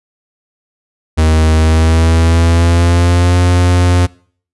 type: tone with pitch glide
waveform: 45% pulse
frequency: 79.1 to 88.79 Hz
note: D#2 to F2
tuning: +29 to +29 cents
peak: -7 dBFS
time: 1.17-4.07 s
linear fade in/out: 20 ms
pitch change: +200 cents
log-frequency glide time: 1.55-3.38 s
effects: noise-tail reverb RT60 0.5 s tail -23 dB re dry + resampled to 24000 Hz